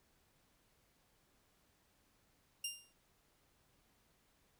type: tone with exponential decay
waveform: 15% pulse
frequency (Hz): 2800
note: F7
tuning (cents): +4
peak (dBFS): -29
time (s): 2.64-2.93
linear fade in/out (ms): 5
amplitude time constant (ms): 61
effects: pink hiss -74 dBFS RMS until 4.59 s